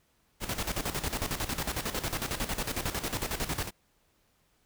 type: noise with tremolo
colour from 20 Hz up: pink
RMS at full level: -31 dBFS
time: 0.4-3.71 s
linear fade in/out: 50 ms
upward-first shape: square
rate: 11 Hz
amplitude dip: 70%
effects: pink hiss -70 dBFS RMS until 4.65 s